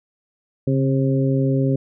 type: harmonic tone with a mistuned harmonic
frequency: 133.9 Hz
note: C3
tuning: 40 cents sharp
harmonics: 1 / 2 / 3 / 4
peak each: -18 / -21 / -25 / -27 dBFS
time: 0.67-1.76 s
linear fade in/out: 5 ms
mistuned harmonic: 1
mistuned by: +39 cents
effects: none